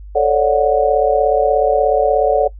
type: chord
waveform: sine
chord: D major seventh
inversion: second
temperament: just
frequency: 440.5 / 550.6 / 587.3 / 734.2 Hz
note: A4 / C#5 / D5 / F#5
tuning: +2 / -12 / 0 / -14 cents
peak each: -16 dBFS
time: 0.15-2.48 s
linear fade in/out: 10 ms
effects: noise-tail reverb RT60 0.1 s tail -20 dB re dry + added 50 Hz sine -31 dBFS peak until 2.59 s